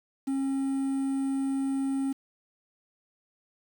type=tone with quantisation; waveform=triangle; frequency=270.8 Hz; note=C#4; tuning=40 cents flat; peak=-24 dBFS; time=0.27-2.13 s; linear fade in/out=10 ms; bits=8; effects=none